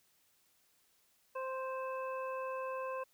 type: harmonic tone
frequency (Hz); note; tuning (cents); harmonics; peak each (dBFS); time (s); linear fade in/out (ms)
523.3; C5; 0; 1 / 2 / 3 / 5; -39 / -41 / -51 / -51; 1.35-3.04; 10
effects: white hiss -72 dBFS RMS until 3.13 s